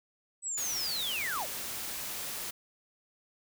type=linear sweep; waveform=sine; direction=down; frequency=8060 to 440 Hz; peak=-32 dBFS; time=0.42-1.47 s; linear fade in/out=50 ms
type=noise; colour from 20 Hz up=white; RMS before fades=-38 dBFS; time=0.57-2.51 s; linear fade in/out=10 ms
effects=none